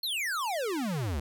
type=exponential sweep; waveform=square; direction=down; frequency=4385 to 65.41 Hz; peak=-30 dBFS; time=0.03-1.2 s; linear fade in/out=5 ms; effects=none

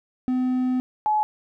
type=tone pair in turn; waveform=triangle / sine; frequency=254.1 / 852 Hz; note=B3 / G#5; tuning=+49 / +44 cents; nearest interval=octave + major sixth; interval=2095 cents; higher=second; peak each=-18 / -18 dBFS; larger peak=neither; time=0.28-0.8 / 1.06-1.23 s; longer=first; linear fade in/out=0 ms; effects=none

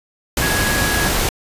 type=tone in noise; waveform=sine; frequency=1665 Hz; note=G#6; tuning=4 cents sharp; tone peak=-21 dBFS; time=0.42-1.08 s; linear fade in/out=2 ms; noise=pink; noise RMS=-18 dBFS; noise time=0.37-1.29 s; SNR=-6 dB; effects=resampled to 32000 Hz

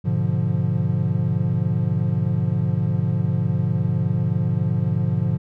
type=chord; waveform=triangle; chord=G# diminished seventh; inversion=none; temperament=equal; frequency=103.83 / 123.47 / 146.83 / 174.61 Hz; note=G#2 / B2 / D3 / F3; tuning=0 / 0 / 0 / 0 cents; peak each=-22 dBFS; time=0.04-5.38 s; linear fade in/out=20 ms; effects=none

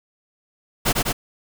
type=noise with echo; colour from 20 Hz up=pink; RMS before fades=-18 dBFS; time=0.85-0.93 s; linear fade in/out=20 ms; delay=100 ms; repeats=2; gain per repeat=-2 dB; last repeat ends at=1.13 s; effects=none

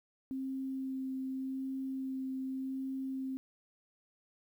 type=tone with vibrato; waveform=sine; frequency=264.5 Hz; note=C4; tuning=19 cents sharp; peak=-35 dBFS; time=0.31-3.37 s; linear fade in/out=0 ms; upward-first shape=sine; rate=0.86 Hz; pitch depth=10 cents each way; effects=11-bit

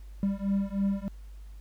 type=beating tone pair; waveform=triangle; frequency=196 / 199.2 Hz; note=G3 / G3; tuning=0 / +28 cents; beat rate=3.2 Hz; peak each=-27 dBFS; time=0.23-1.08 s; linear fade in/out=0 ms; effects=added 50 Hz sine -42 dBFS peak until 1.6 s + pink hiss -64 dBFS RMS until 1.6 s

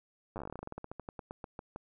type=slowing click train; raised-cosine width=1 ms; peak=-27 dBFS; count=26; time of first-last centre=0.36-1.761 s; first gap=9 ms; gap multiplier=1.13; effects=none

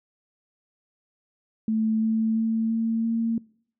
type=tone with pitch steps; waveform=sine; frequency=220 / 222 / 224.1 / 226.2 / 228.3 Hz; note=A3 / A3 / A3 / A3 / A#3; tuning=0 / +16 / +32 / +48 / -36 cents; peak=-21 dBFS; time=1.68-3.38 s; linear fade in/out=2 ms; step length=340 ms; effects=noise-tail reverb RT60 0.6 s tail -24 dB re dry

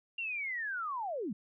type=linear sweep; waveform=sine; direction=down; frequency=2800 to 174.61 Hz; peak=-34 dBFS; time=0.18-1.33 s; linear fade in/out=5 ms; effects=none

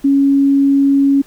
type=tone; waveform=sine; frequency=277.2 Hz; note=C#4; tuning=in tune; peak=-8 dBFS; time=0.04-1.22 s; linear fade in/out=10 ms; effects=pink hiss -46 dBFS RMS until 1.26 s

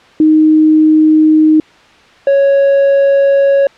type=tone pair in turn; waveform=sine / triangle; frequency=311.1 / 554.3 Hz; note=D#4 / C#5; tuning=0 / 0 cents; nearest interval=minor seventh; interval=1000 cents; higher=second; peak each=-4 dBFS; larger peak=neither; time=0.2-1.6 / 2.27-3.67 s; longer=neither; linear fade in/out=2 ms; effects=white hiss -42 dBFS RMS until 3.77 s + low-pass 3000 Hz 12 dB/octave

